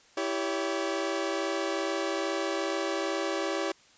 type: chord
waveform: sawtooth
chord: C# diminished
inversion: first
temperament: equal with one note detuned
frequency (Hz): 329.6 / 392 / 565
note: E4 / G4 / C#5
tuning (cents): 0 / 0 / +33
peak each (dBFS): -29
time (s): 0.17-3.72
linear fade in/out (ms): 5
effects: white hiss -59 dBFS RMS until 3.97 s + resampled to 16000 Hz